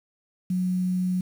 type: tone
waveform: sine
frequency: 182.7 Hz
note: F#3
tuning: 22 cents flat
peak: -22 dBFS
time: 0.5-1.21 s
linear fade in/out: 5 ms
effects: 8-bit